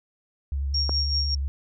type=tone with vibrato; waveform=sine; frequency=69.3 Hz; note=C#2; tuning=in tune; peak=-24 dBFS; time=0.52-1.48 s; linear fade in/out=0 ms; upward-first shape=sine; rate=11 Hz; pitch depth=31 cents each way
type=tone with tremolo; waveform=sine; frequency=5550 Hz; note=F8; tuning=12 cents flat; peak=-22 dBFS; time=0.74-1.35 s; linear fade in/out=5 ms; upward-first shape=sine; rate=5.2 Hz; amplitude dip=55%
type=click; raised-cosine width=1 ms; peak=-15 dBFS; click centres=0.894 s
effects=none